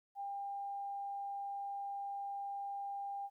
sine tone, 799 Hz, G5, 33 cents sharp, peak -39 dBFS, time 0.15-3.3 s, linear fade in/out 50 ms, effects 13-bit

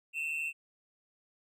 triangle tone pair together, 2557 / 2709 Hz, D#7 / E7, +47 / +47 cents, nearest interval minor second, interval 100 cents, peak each -37 / -32 dBFS, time 0.13-0.53 s, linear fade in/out 50 ms, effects none

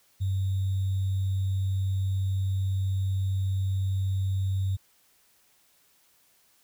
sine tone with sample-and-hold, 95.9 Hz, G2, 37 cents flat, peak -24 dBFS, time 0.2-4.77 s, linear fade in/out 20 ms, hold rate 3675 Hz, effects white hiss -64 dBFS RMS until 6.63 s

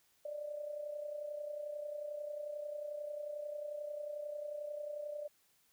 sine tone with amplitude modulation, 592 Hz, D5, 14 cents sharp, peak -37 dBFS, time 0.25-5.28 s, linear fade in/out 5 ms, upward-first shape sine, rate 31.2 Hz, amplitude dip 60%, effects white hiss -72 dBFS RMS until 5.72 s

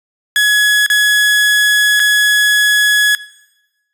30% pulse tone with dropouts, 1685 Hz, G#6, 25 cents sharp, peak -6 dBFS, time 0.36-3.15 s, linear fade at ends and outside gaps 1 ms, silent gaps 0.863-0.9 / 1.996-2 s, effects noise-tail reverb RT60 1.0 s tail -19 dB re dry + resampled to 32000 Hz

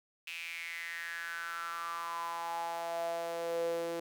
sawtooth tone with high-pass filter sweep, 168.5 Hz, E3, 38 cents sharp, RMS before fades -38 dBFS, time 0.27-4 s, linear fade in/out 5 ms, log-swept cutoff 2600 to 420 Hz, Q 7.2, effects none

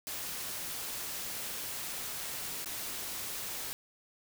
white noise with dropouts, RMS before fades -39 dBFS, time 0.07-3.73 s, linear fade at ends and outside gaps 0 ms, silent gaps 2.645-2.659 s, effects none

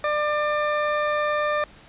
20% pulse tone, 597 Hz, D5, 28 cents sharp, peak -16 dBFS, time 0.04-1.64 s, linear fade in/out 2 ms, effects pink hiss -49 dBFS RMS until 1.88 s + resampled to 8000 Hz

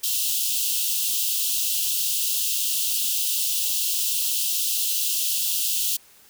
white high-pass noise, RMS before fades -24 dBFS, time 0.03-5.97 s, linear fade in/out 10 ms, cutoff 2700 Hz, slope 96 dB/octave, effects white hiss -53 dBFS RMS until 6.29 s

